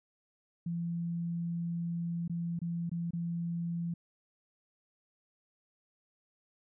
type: tone with dropouts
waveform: sine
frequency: 170 Hz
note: F3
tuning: 46 cents flat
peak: -32 dBFS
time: 0.66-3.94 s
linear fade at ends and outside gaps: 5 ms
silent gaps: 2.279-2.296 / 2.591-2.616 / 2.895-2.915 / 3.108-3.133 s
effects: none